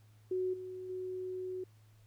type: tone with level steps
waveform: sine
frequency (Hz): 370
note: F#4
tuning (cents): 0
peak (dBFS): -31 / -41 / -37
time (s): 0.31-1.64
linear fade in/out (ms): 5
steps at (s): 0.53 / 0.89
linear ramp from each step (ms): 10
effects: added 107 Hz sine -59 dBFS peak until 2.06 s + pink hiss -71 dBFS RMS until 2.06 s